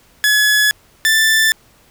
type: tone pair in turn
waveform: sawtooth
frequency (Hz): 1700 / 1766.9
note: G#6 / A6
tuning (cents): +40 / +7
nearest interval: minor second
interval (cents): 67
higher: second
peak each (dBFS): -7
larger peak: neither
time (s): 0.24-0.71 / 1.05-1.52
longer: neither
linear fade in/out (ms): 0
effects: pink hiss -51 dBFS RMS until 1.9 s